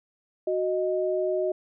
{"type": "tone pair together", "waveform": "sine", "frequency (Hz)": [370, 622.3], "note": ["F#4", "D#5"], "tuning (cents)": [0, 0], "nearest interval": "major sixth", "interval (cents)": 900, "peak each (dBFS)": -26, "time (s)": [0.47, 1.52], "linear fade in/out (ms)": 5, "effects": []}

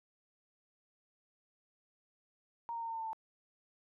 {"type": "tone with pitch steps", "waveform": "sine", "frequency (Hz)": [933, 925, 917, 909.1, 901.2, 893.4, 885.7], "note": ["A#5", "A#5", "A#5", "A#5", "A5", "A5", "A5"], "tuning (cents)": [1, -14, -29, -44, 41, 26, 11], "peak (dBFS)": -37, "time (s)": [2.69, 3.131], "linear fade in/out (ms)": 0, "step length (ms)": 63, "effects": []}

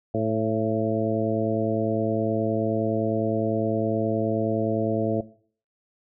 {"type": "harmonic tone with a mistuned harmonic", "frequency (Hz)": 109.7, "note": "A2", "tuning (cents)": -5, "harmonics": [1, 2, 3, 4, 5, 6], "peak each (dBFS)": [-29, -29, -29, -29, -29, -29], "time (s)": [0.14, 5.21], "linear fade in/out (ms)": 5, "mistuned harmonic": 6, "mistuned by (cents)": 27, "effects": ["noise-tail reverb RT60 0.5 s tail -18 dB re dry"]}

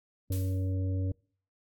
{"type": "harmonic tone", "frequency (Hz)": 94, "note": "F#2", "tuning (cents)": 28, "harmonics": [1, 3, 5, 6], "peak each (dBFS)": [-28, -38, -45, -47], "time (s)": [0.3, 1.12], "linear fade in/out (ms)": 5}
{"type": "noise with exponential decay", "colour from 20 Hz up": "blue", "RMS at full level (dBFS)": -39, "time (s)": [0.32, 0.74], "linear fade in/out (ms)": 2, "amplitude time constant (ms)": 91}
{"effects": ["noise-tail reverb RT60 0.5 s tail -26 dB re dry", "AAC 64 kbps"]}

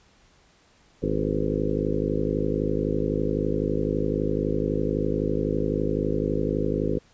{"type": "harmonic tone with a mistuned harmonic", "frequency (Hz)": 51.91, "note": "G#1", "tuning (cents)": 0, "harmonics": [1, 2, 3, 4, 5, 6, 7, 8, 9, 10], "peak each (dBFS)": [-32, -35, -30, -35, -30, -31, -31, -30, -32, -35], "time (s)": [1.02, 6.99], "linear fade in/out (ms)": 10, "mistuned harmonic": 9, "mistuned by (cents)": 48, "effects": ["pink hiss -59 dBFS RMS until 7.13 s", "resampled to 16000 Hz"]}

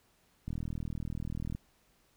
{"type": "click train", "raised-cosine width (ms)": 5, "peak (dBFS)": -25, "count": 44, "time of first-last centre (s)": [0.48, 1.55], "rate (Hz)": 40.2, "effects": ["pink hiss -69 dBFS RMS until 2.16 s"]}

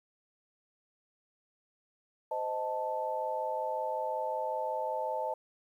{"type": "chord", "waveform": "sine", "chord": "A diminished", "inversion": "first", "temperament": "equal with one note detuned", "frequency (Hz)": [516.9, 622.3, 880], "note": ["C5", "Eb5", "A5"], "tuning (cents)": [-21, 0, 0], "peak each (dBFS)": [-37, -36, -34], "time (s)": [2.31, 5.34], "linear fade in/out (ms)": 5, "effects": ["11-bit"]}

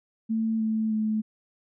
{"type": "tone with pitch steps", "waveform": "sine", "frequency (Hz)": [222.9, 219.7, 216.6], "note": ["A3", "A3", "A3"], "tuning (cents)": [23, -2, -27], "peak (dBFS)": -23, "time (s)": [0.29, 1.22], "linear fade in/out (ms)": 20, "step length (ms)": 310, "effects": []}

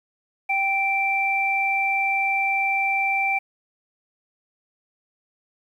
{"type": "tone pair together", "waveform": "sine", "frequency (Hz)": [782.9, 2346], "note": ["G5", "D7"], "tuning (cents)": [-2, -2], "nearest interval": "octave + perfect fifth", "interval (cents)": 1900, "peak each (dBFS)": [-24, -21], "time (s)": [0.49, 3.39], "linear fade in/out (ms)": 10, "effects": ["9-bit"]}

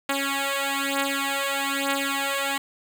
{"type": "beating tone pair", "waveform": "5% pulse", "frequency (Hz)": [275.9, 277], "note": ["C#4", "C#4"], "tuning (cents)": [-8, -1], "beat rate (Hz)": 1.1, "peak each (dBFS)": [-16, -15], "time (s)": [0.09, 2.58], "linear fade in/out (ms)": 5, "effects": []}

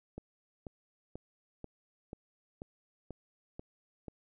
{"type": "click train", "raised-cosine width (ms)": 2, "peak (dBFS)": -29, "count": 9, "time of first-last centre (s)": [0.18, 4.082], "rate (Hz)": 2.05, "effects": []}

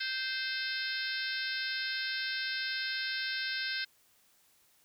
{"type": "harmonic tone", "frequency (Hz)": 521, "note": "C5", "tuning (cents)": -7, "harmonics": [3, 4, 5, 6, 7, 8, 9, 10], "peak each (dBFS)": [-36, -42, -43, -45, -42, -41, -44, -42], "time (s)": [0, 3.85], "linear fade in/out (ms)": 10, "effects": ["white hiss -67 dBFS RMS until 4.84 s"]}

